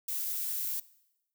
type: noise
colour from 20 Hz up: violet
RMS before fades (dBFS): -34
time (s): 0.08-0.8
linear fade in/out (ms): 5
effects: noise-tail reverb RT60 0.9 s tail -20 dB re dry